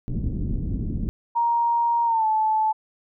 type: low-pass noise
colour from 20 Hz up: pink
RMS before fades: -26 dBFS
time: 0.08-1.09 s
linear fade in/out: 0 ms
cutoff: 280 Hz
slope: 24 dB/octave
type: tone with pitch glide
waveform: sine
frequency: 938 to 870.1 Hz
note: A#5 to A5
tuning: +11 to -20 cents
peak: -18 dBFS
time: 1.35-2.73 s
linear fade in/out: 20 ms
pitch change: -131 cents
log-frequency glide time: 2.05-2.26 s
effects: none